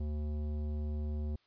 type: tone with tanh clipping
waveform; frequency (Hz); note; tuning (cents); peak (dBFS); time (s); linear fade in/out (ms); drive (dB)
sine; 75; D2; +37; -35; 0-1.36; 5; 14
effects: white hiss -71 dBFS RMS until 1.46 s + resampled to 11025 Hz